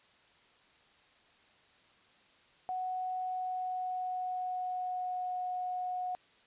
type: tone with pitch glide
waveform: sine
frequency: 740 to 729.8 Hz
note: F#5 to F#5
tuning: 0 to -24 cents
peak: -33 dBFS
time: 2.69-6.15 s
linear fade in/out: 0 ms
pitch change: -24 cents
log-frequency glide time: 3.18-5.39 s
effects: white hiss -64 dBFS RMS until 6.46 s + resampled to 8000 Hz